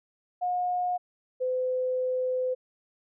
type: tone pair in turn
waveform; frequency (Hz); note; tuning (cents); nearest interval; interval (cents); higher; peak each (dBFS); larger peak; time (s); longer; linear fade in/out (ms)
sine; 720 / 509.1; F#5 / C5; -47 / -47; tritone; 600; first; -25; neither; 0.41-0.98 / 1.4-2.55; second; 20
effects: none